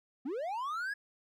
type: linear sweep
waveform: triangle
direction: up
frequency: 233.1 to 1703 Hz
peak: -32 dBFS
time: 0.25-0.94 s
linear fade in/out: 10 ms
effects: none